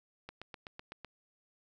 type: click train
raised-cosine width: 0.3 ms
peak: -28 dBFS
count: 7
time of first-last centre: 0.29-1.047 s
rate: 7.93 Hz
effects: none